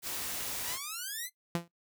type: noise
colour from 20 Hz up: white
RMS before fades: -37 dBFS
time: 0.02-0.79 s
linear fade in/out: 50 ms
type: exponential sweep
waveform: 5% pulse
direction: up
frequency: 897 to 2093 Hz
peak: -26 dBFS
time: 0.63-1.3 s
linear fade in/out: 50 ms
type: tone with exponential decay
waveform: sawtooth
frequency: 170.9 Hz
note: F3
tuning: 37 cents flat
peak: -22 dBFS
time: 1.55-1.68 s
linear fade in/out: 0 ms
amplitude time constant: 28 ms
effects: noise-tail reverb RT60 0.1 s tail -18 dB re dry